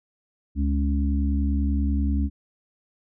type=harmonic tone; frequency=70.3 Hz; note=C#2; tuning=25 cents sharp; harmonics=1 / 3 / 4; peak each=-21 / -28 / -29 dBFS; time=0.55-2.3 s; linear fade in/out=50 ms; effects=none